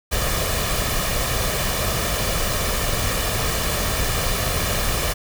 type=noise with comb filter; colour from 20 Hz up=pink; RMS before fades=-22 dBFS; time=0.11-5.14 s; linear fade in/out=20 ms; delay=1.7 ms; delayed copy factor=+0.5; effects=none